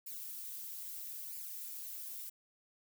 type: noise with flanger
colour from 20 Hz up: violet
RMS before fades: -45 dBFS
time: 0.06-2.3 s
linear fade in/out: 10 ms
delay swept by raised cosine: 0.41 to 5.81 ms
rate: 0.77 Hz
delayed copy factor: +0.7
effects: none